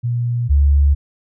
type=tone pair in turn; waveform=sine; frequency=120 / 71.13 Hz; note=B2 / C#2; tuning=-49 / +45 cents; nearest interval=major sixth; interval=906 cents; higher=first; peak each=-16 / -9 dBFS; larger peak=second; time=0.03-0.49 / 0.49-0.95 s; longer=neither; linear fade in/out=20 ms; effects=none